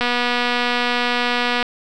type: click train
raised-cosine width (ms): 0.3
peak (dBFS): -4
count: 394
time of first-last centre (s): 0.01-1.627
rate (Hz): 243
effects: none